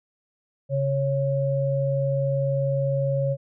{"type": "tone pair together", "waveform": "sine", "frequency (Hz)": [137.6, 550.9], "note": ["C#3", "C#5"], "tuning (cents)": [-12, -11], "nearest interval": "2 octaves", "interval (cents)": 2401, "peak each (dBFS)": [-23, -24], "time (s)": [0.69, 3.37], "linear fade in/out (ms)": 50, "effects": []}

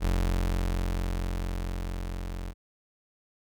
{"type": "tone with level ramp", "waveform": "35% pulse", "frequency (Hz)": 44.42, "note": "F1", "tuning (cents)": 30, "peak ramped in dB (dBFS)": [-21, -32], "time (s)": [0, 2.54], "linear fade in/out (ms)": 50, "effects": []}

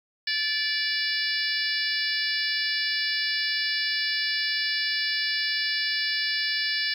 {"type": "harmonic tone", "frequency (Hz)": 581, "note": "D5", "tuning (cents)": -19, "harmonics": [3, 4, 5, 6, 7, 8, 9], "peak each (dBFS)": [-29, -34, -35, -36, -33, -31, -31], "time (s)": [0.27, 6.94], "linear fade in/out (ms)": 5, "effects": ["9-bit"]}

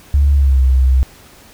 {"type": "tone with pitch glide", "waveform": "sine", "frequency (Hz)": [71, 65.11], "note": ["C#2", "C2"], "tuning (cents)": [42, -8], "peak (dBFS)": -7, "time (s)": [0.14, 1.03], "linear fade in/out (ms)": 0, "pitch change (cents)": -150, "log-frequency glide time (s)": [0.34, 0.62], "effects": ["tanh soft clip ceiling -3 dBFS", "pink hiss -43 dBFS RMS until 1.53 s"]}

